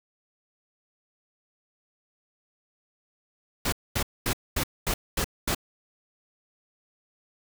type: noise bursts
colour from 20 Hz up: pink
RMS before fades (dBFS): -26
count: 7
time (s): 3.65-5.548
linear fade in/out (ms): 5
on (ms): 74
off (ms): 230
effects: none